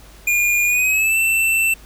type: tone with pitch glide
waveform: square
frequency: 2424 to 2674 Hz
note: D#7 to E7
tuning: -46 to +24 cents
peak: -15 dBFS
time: 0.27-1.74 s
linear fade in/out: 5 ms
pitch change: +170 cents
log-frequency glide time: 0.65-1.18 s
effects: added 50 Hz sine -42 dBFS peak until 1.85 s + pink hiss -46 dBFS RMS until 1.85 s